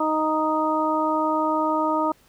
harmonic tone, 311.1 Hz, D#4, in tune, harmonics 1 / 2 / 3 / 4, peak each -25 / -26 / -24 / -26 dBFS, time 0-2.12 s, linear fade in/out 5 ms, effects pink hiss -58 dBFS RMS until 2.28 s

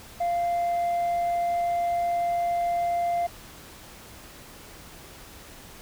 sine tone, 694 Hz, F5, 11 cents flat, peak -20 dBFS, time 0.2-3.27 s, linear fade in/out 10 ms, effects tanh soft clip ceiling -22 dBFS + pink hiss -46 dBFS RMS until 5.81 s

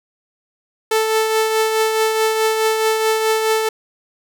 sawtooth tone with tremolo, 440 Hz, A4, in tune, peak -9 dBFS, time 0.91-3.69 s, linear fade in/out 5 ms, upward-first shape triangle, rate 4.7 Hz, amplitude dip 45%, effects none

